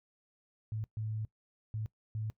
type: tone bursts at uneven times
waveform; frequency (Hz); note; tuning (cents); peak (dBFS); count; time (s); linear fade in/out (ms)
sine; 108.9; A2; -17; -34; 4; 0.72-0.84 / 0.97-1.25 / 1.74-1.86 / 2.15-2.3; 0
effects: noise-tail reverb RT60 0.1 s tail -20 dB re dry